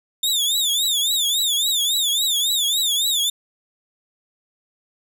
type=tone with vibrato; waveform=sawtooth; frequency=3592 Hz; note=A7; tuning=35 cents sharp; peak=-15 dBFS; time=0.23-3.3 s; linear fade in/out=5 ms; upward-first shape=triangle; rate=3.6 Hz; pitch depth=170 cents each way; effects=none